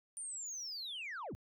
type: linear sweep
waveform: sine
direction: down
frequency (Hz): 9230 to 37.26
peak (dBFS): -39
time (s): 0.17-1.35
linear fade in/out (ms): 0
effects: tanh soft clip ceiling -39 dBFS